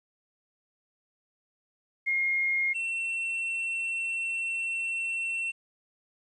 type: tone pair in turn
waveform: sine / triangle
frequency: 2139 / 2704 Hz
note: C7 / E7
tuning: +38 / +43 cents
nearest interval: major third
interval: 405 cents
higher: second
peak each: -24 / -27 dBFS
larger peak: first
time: 2.06-2.74 / 2.74-5.52 s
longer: second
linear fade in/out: 20 ms
effects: resampled to 22050 Hz + 11-bit